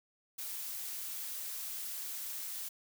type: noise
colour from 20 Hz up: blue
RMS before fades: -41 dBFS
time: 0.38-2.69 s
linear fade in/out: 10 ms
effects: none